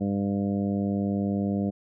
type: harmonic tone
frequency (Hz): 100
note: G2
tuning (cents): +35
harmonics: 1 / 2 / 3 / 4 / 5 / 6 / 7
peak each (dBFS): -33 / -25 / -32 / -38 / -37 / -39 / -41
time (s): 0-1.71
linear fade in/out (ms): 20
effects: none